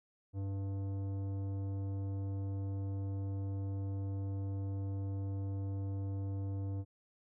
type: tone with tanh clipping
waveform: sine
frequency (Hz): 98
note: G2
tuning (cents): 0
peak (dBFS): -37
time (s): 0.33-6.85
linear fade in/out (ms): 50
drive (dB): 13
effects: none